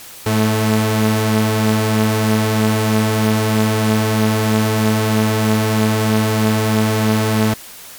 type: tone pair together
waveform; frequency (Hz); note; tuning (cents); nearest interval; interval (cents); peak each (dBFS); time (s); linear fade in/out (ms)
sawtooth; 107.78 / 218.7; A2 / A3; -35 / -10; octave; 1225; -12; 0.26-7.54; 5
effects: white hiss -36 dBFS RMS until 7.98 s + MP3 96 kbps